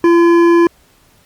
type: tone with hard clipping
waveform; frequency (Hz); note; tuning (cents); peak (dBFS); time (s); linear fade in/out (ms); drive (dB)
sine; 340.6; F4; -43; -8; 0.04-0.67; 2; 11
effects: pink hiss -51 dBFS RMS until 1.25 s + Opus 48 kbps